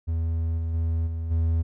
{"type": "tone with level steps", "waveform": "triangle", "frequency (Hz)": 82, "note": "E2", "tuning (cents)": -9, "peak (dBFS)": [-21, -23, -20, -25, -18], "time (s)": [0.07, 1.63], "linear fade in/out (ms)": 20, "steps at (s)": [0.57, 0.73, 1.06, 1.3], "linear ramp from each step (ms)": 20, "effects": []}